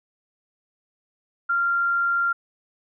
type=tone; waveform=sine; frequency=1387 Hz; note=F6; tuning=12 cents flat; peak=-19 dBFS; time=1.49-2.33 s; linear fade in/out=10 ms; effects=none